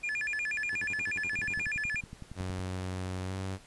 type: tone with vibrato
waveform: triangle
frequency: 2041 Hz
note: C7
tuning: 44 cents flat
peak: -29 dBFS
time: 0.03-2.01 s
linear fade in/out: 10 ms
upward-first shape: square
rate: 8.3 Hz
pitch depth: 290 cents each way
type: tone bursts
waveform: 15% pulse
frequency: 94 Hz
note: F#2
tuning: 28 cents sharp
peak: -37 dBFS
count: 11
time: 0.72-1.626 s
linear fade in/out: 10 ms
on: 46 ms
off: 40 ms
type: click train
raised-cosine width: 5 ms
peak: -30 dBFS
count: 14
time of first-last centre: 1.39-2.594 s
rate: 10.8 Hz
type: tone with pitch glide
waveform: sawtooth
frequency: 92.5 to 95.16 Hz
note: F#2 to F#2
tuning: 0 to +49 cents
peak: -30 dBFS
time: 2.35-3.59 s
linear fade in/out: 50 ms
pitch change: +49 cents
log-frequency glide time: 3.24-3.35 s
effects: pink hiss -56 dBFS RMS until 3.66 s + resampled to 24000 Hz